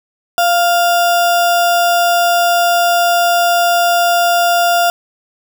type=tone with sample-and-hold; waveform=sine; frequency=694 Hz; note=F5; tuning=11 cents flat; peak=-9 dBFS; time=0.38-4.9 s; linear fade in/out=0 ms; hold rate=2100 Hz; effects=none